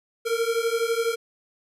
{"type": "beating tone pair", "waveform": "square", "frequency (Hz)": [455, 467], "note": ["A#4", "A#4"], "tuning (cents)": [-42, 3], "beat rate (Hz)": 12, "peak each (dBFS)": [-26, -26], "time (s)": [0.25, 1.16], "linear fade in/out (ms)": 20, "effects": ["resampled to 32000 Hz", "10-bit"]}